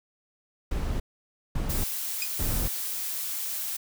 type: noise bursts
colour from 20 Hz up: brown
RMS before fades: -28 dBFS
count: 3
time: 0.71-2.68 s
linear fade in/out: 5 ms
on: 290 ms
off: 550 ms
type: noise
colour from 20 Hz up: blue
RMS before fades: -32 dBFS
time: 1.69-3.77 s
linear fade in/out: 10 ms
type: tone with exponential decay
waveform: 20% pulse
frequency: 2484 Hz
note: D#7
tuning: 3 cents flat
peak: -20 dBFS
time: 2.22-2.31 s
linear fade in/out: 1 ms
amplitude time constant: 18 ms
effects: none